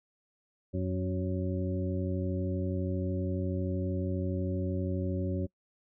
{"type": "harmonic tone with a mistuned harmonic", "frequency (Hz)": 92.5, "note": "F#2", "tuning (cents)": 0, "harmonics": [1, 2, 3, 4, 6], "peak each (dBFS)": [-32, -35, -37, -38, -40], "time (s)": [0.73, 5.47], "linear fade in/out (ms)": 20, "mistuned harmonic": 1, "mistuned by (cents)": -27, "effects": ["noise-tail reverb RT60 0.1 s tail -24 dB re dry"]}